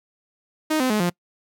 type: tone with pitch steps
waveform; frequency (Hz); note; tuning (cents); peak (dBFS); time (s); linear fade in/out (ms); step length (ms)
sawtooth; 311.1 / 257.1 / 212.5 / 175.61; D#4 / C4 / G#3 / F3; 0 / -30 / +40 / +10; -15; 0.7-1.1; 10; 100
effects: noise-tail reverb RT60 0.1 s tail -25 dB re dry